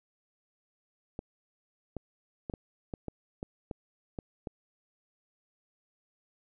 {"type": "clicks", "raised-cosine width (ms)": 2, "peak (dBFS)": -23, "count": 10, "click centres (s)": [1.191, 1.967, 2.498, 2.538, 2.938, 3.083, 3.429, 3.712, 4.188, 4.472], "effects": []}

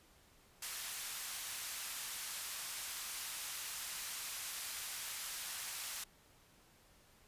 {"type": "band-pass noise", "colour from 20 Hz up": "white", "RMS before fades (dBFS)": -44, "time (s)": [0.62, 6.04], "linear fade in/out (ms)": 5, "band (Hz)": [1000, 13000], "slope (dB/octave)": 12, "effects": ["pink hiss -66 dBFS RMS until 7.27 s", "resampled to 32000 Hz"]}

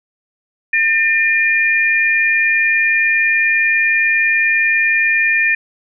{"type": "tone pair together", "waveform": "sine", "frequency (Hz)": [1805, 2409], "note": ["A6", "D7"], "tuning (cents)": [44, 43], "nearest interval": "perfect fourth", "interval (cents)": 499, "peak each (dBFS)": -14, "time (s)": [0.73, 5.55], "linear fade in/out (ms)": 5, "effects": []}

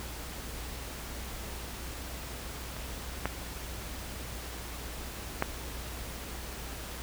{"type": "clicks", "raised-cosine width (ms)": 0.5, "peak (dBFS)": [-27, -14, -11], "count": 3, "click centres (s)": [2.766, 3.256, 5.424], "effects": ["added 60 Hz sine -42 dBFS peak until 7.02 s", "pink hiss -42 dBFS RMS until 7.02 s"]}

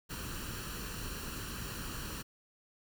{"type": "noise with comb filter", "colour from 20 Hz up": "pink", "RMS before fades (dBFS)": -41, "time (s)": [0.09, 2.23], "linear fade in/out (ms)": 20, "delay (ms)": 0.7, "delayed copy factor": 0.65, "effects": []}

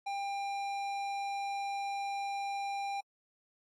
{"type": "tone with tanh clipping", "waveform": "sine", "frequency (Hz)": 797, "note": "G5", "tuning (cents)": 28, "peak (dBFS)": -36, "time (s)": [0.06, 3.01], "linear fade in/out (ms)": 10, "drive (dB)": 15, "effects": ["AAC 64 kbps"]}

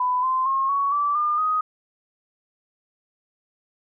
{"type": "tone with pitch steps", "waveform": "sine", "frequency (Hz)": [999, 1037.2, 1076.9, 1118.1, 1160.9, 1205.3, 1251.4], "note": ["B5", "C6", "C6", "C#6", "D6", "D6", "D#6"], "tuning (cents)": [20, -15, 50, 15, -20, 45, 10], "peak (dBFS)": -19, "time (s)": [0, 1.61], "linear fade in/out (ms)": 5, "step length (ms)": 230, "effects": []}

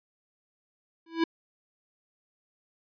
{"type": "tone with exponential growth", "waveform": "square", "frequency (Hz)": 329.6, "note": "E4", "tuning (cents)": 0, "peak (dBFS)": -20, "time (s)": [1.06, 1.24], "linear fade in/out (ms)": 5, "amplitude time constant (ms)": 38, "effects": ["resampled to 11025 Hz"]}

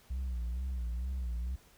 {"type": "tone with vibrato", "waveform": "sine", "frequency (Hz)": 61.74, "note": "B1", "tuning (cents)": 0, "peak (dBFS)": -30, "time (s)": [0.1, 1.56], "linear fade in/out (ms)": 10, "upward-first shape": "sine", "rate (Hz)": 2.2, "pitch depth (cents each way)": 100, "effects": ["tanh soft clip ceiling -32 dBFS", "pink hiss -62 dBFS RMS until 1.77 s"]}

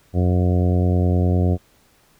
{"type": "harmonic tone", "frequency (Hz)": 89.8, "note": "F2", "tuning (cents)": 49, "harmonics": [1, 2, 3, 4, 5, 6, 7, 8], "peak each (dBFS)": [-16, -22, -26, -28, -30, -32, -33, -34], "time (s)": [0.13, 1.58], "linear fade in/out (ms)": 50, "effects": ["pink hiss -57 dBFS RMS until 2.19 s"]}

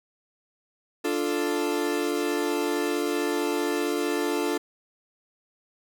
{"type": "chord", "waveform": "40% pulse", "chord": "D minor", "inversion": "none", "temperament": "equal", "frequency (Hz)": [293.7, 349.2, 440], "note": ["D4", "F4", "A4"], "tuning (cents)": [0, 0, 0], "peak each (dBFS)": -28, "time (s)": [1.04, 4.58], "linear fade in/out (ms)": 10, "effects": []}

